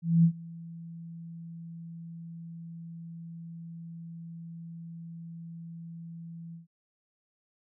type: tone with ADSR envelope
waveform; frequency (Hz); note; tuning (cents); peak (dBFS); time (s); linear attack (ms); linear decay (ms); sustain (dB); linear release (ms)
sine; 166.8; E3; +21; -16; 0.02-6.67; 220; 79; -24; 130
effects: none

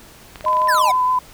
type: clicks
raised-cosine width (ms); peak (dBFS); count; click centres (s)
0.3; -18; 10; 0.358 / 0.409 / 0.451 / 0.483 / 0.531 / 0.569 / 0.618 / 0.674 / 0.746 / 0.783
type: tone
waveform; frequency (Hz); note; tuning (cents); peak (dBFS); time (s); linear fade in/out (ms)
sine; 619; D#5; -9; -24; 0.44-0.91; 5
type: tone with vibrato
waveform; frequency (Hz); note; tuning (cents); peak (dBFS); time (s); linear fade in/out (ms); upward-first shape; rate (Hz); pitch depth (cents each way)
sine; 1009; B5; +37; -14; 0.46-1.19; 5; triangle; 6.5; 17
type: exponential sweep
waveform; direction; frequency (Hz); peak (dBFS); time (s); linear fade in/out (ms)
square; down; 1864.7 to 698.5; -18; 0.68-0.92; 10
effects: pink hiss -44 dBFS RMS until 1.33 s

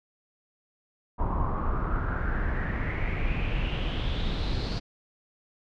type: noise with low-pass filter sweep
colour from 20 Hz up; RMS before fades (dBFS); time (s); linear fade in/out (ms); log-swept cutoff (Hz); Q
brown; -28; 1.18-4.8; 20; 960 to 4600; 5.7
effects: none

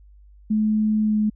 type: tone with pitch glide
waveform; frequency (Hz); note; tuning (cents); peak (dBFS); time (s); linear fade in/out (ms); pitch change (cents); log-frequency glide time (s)
sine; 214.9 to 212.8; A3 to G#3; -41 to +42; -17; 0.5-1.3; 10; -17; 1.03-1.17
effects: added 50 Hz sine -46 dBFS peak until 1.35 s

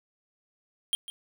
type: tone with echo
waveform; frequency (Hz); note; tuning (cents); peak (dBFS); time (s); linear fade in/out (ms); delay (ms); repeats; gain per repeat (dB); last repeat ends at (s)
square; 3200; G7; +35; -24; 0.93-0.95; 0; 150; 1; -14; 1.1
effects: none

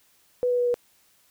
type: tone with pitch steps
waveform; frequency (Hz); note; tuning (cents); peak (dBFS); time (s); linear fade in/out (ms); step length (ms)
sine; 493.9 / 490.8 / 487.7 / 484.6; B4 / B4 / B4 / B4; 0 / -11 / -22 / -33; -20; 0.43-0.742; 0; 78
effects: white hiss -62 dBFS RMS until 1.3 s

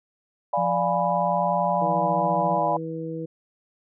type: chord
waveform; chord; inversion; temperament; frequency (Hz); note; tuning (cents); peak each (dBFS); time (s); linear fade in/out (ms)
sine; D diminished seventh; none; equal; 587.3 / 698.5 / 830.6 / 987.8; D5 / F5 / Ab5 / Cb6; 0 / 0 / 0 / 0; -26; 0.53-2.77; 5
type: tone with pitch glide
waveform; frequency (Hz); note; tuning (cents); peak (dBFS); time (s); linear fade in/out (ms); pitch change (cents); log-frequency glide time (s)
sine; 175 to 176.73; F3 to F3; +4 to +21; -29; 0.57-2.59; 10; +17; 1.14-1.79
type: harmonic tone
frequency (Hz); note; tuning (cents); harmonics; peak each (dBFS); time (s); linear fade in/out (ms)
162.2; E3; -28; 1 / 2 / 3; -33 / -33 / -33; 1.81-3.26; 10
effects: none

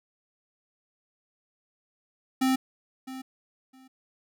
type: tone with echo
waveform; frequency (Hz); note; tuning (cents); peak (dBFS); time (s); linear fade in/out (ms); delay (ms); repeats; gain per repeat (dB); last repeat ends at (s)
square; 261.6; C4; 0; -22; 2.41-2.56; 10; 660; 2; -15; 3.88
effects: none

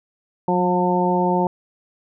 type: harmonic tone with a mistuned harmonic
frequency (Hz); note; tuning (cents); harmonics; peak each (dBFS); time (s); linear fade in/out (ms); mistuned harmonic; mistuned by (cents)
179.2; F3; +45; 1 / 2 / 3 / 4 / 5; -21 / -22 / -25 / -25 / -21; 0.48-1.47; 2; 1; +21
effects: none

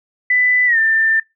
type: tone with pitch glide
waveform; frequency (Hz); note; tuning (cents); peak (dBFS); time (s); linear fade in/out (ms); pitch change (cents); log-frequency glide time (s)
sine; 1994 to 1786.7; B6 to A6; +16 to +26; -11; 0.3-1.2; 5; -190; 0.66-0.78
effects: noise-tail reverb RT60 0.2 s tail -24 dB re dry

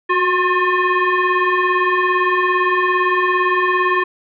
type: tone with frequency modulation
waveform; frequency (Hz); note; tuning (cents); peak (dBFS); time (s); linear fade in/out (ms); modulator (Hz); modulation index
sine; 349.2; F4; 0; -13; 0.09-4.04; 10; 716; 2.5
effects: none

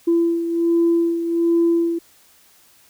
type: beating tone pair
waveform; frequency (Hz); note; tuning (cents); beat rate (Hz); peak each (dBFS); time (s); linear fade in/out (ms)
sine; 337 / 338.3; E4 / E4; +38 / +45; 1.3; -15 / -22; 0.07-1.99; 10
effects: tanh soft clip ceiling -9 dBFS + white hiss -53 dBFS RMS until 2.89 s

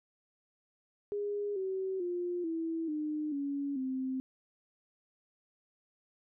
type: tone with pitch steps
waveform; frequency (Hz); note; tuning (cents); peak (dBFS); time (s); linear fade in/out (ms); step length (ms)
sine; 410 / 380.3 / 352.8 / 327.3 / 303.6 / 281.7 / 261.3; G#4 / F#4 / F4 / E4 / D#4 / C#4 / C4; -22 / +48 / +18 / -12 / -42 / +28 / -2; -32; 1.12-4.2; 0; 440
effects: none

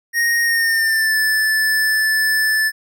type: tone with pitch glide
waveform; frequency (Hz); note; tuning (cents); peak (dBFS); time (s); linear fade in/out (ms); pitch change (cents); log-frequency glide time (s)
square; 1864.7 to 1749.9; A#6 to A6; 0 to -10; -15; 0.13-2.72; 50; -110; 0.43-1.17
effects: none

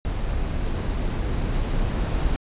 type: noise with level ramp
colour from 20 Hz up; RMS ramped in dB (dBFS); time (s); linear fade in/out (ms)
brown; -26 to -22; 0.05-2.36; 0
effects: resampled to 8000 Hz

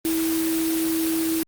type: tone in noise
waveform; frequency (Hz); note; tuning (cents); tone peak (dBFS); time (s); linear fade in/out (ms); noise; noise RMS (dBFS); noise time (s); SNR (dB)
sine; 325; E4; -24; -21; 0.05-1.43; 0; white; -29; 0.05-1.43; +5
effects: Opus 32 kbps

